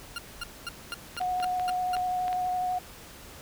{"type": "tone bursts", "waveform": "20% pulse", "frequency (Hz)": 1400, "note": "F6", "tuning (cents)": 4, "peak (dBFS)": -27, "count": 8, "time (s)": [0.16, 1.954], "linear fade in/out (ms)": 2, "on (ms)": 23, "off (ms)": 230}
{"type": "clicks", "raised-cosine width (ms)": 0.3, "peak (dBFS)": -22, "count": 10, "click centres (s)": [0.922, 1.167, 1.214, 1.401, 1.443, 1.597, 1.693, 1.967, 2.281, 2.329]}
{"type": "tone with vibrato", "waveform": "sine", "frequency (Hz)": 730, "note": "F#5", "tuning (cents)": -24, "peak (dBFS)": -26, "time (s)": [1.2, 2.79], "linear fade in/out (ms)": 10, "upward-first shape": "square", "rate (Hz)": 12, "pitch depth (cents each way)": 8}
{"effects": ["pink hiss -47 dBFS RMS until 3.41 s"]}